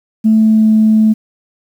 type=tone with pitch glide; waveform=sine; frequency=219.4 to 217.8 Hz; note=A3 to A3; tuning=-5 to -17 cents; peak=-5 dBFS; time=0.24-1.14 s; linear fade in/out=20 ms; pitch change=-12 cents; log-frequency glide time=0.39-0.7 s; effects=tanh soft clip ceiling -1 dBFS + 7-bit